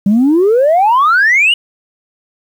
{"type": "exponential sweep", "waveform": "sine", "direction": "up", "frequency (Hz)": [191.7, 2960], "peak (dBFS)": -5, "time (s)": [0.06, 1.54], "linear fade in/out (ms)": 5, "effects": ["tanh soft clip ceiling -4 dBFS", "7-bit"]}